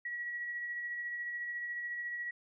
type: tone with tremolo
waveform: sine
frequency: 1922 Hz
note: B6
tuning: 48 cents flat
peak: -35 dBFS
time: 0.05-2.31 s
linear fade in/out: 5 ms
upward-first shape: sine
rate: 14 Hz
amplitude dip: 30%
effects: none